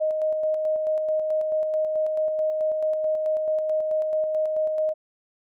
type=tone with tremolo; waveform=sine; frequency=622.3 Hz; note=D#5; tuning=in tune; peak=-20 dBFS; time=0-4.94 s; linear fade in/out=20 ms; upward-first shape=square; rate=4.6 Hz; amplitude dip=30%; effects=none